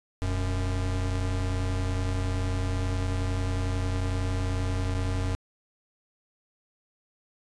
square tone pair together, 41.17 / 92.5 Hz, E1 / F#2, -1 / 0 cents, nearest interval octave + major second, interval 1401 cents, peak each -31 / -28 dBFS, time 0.22-5.35 s, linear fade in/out 0 ms, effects resampled to 22050 Hz

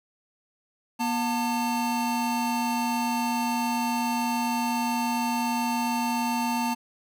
square tone pair together, 240 / 895.7 Hz, B3 / A5, -49 / +31 cents, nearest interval octave + major seventh, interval 2280 cents, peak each -28 dBFS, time 0.99-6.75 s, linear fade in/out 20 ms, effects none

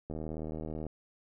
click train, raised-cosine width 2 ms, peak -26 dBFS, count 61, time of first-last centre 0.1-0.866 s, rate 78.3 Hz, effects none

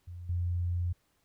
sine tone with level steps, 87.7 Hz, F2, 8 cents sharp, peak -40 / -28 dBFS, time 0.07-0.93 s, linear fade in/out 10 ms, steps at 0.29 s, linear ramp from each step 5 ms, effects pink hiss -73 dBFS RMS until 1.24 s

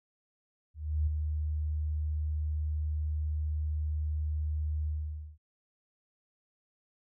sine tone with ADSR envelope, 76.3 Hz, D#2, 33 cents flat, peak -24 dBFS, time 0.74-5.38 s, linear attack 330 ms, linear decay 8 ms, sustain -5 dB, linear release 510 ms, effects none

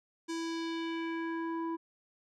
square tone with low-pass filter sweep, 330 Hz, E4, 2 cents sharp, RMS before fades -36 dBFS, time 0.28-1.77 s, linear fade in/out 20 ms, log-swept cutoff 7300 to 890 Hz, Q 1.8, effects none

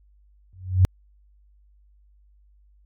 sine tone with exponential growth, 92.5 Hz, F#2, in tune, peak -9 dBFS, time 0.53-0.85 s, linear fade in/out 0 ms, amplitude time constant 68 ms, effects added 50 Hz sine -54 dBFS peak until 2.85 s + AAC 64 kbps

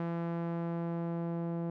sawtooth tone with low-pass filter sweep, 168.9 Hz, E3, 42 cents sharp, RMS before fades -35 dBFS, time 0-1.7 s, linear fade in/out 2 ms, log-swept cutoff 1400 to 700 Hz, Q 0.77, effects none

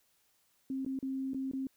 sine tone with dropouts, 266.3 Hz, C4, 31 cents sharp, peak -33 dBFS, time 0.7-1.67 s, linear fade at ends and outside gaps 2 ms, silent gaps 0.849-0.862 / 0.99-1.027 / 1.335-1.345 / 1.514-1.534 s, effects white hiss -72 dBFS RMS until 1.76 s

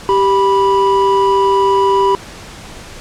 triangle tone pair together, 392 / 982.7 Hz, G4 / B5, 0 / -9 cents, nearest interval octave + major third, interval 1591 cents, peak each -10 dBFS, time 0.09-2.15 s, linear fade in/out 0 ms, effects pink hiss -33 dBFS RMS until 3 s + low-pass 8000 Hz 12 dB/octave

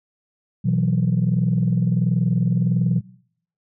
sine chord, B suspended fourth, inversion none, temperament equal, 123.47 / 164.81 / 185 Hz, B2 / E3 / F#3, 0 / 0 / 0 cents, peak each -20 dBFS, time 0.64-3.01 s, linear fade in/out 20 ms, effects noise-tail reverb RT60 0.6 s tail -20 dB re dry + tanh soft clip ceiling -10 dBFS

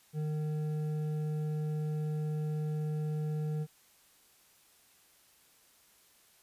sine tone with hard clipping, 152.7 Hz, D#3, 32 cents flat, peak -33 dBFS, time 0.13-3.67 s, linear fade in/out 50 ms, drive 7 dB, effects white hiss -64 dBFS RMS until 6.42 s + resampled to 32000 Hz

